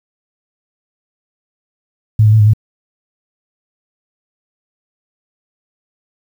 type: tone with pitch steps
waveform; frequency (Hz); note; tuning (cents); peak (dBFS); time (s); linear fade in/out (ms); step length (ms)
sine; 108.5 / 106.7 / 109.9 / 104.9 / 108.7; A2 / G#2 / A2 / G#2 / A2; -24 / +47 / -2 / +18 / -21; -5; 2.19-2.535; 5; 69
effects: 7-bit